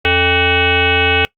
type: tone with frequency modulation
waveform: sine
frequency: 1508 Hz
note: F#6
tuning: 32 cents sharp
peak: -10 dBFS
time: 0.05-1.25 s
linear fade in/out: 0 ms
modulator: 356 Hz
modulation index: 4.2
effects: noise-tail reverb RT60 0.1 s tail -22 dB re dry + Opus 48 kbps